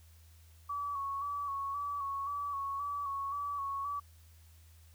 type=tone with vibrato; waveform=sine; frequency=1127 Hz; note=C#6; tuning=28 cents sharp; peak=-34 dBFS; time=0.69-4 s; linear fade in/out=10 ms; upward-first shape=square; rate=1.9 Hz; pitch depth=32 cents each way; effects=added 81 Hz sine -56 dBFS peak until 4.94 s + white hiss -66 dBFS RMS until 4.94 s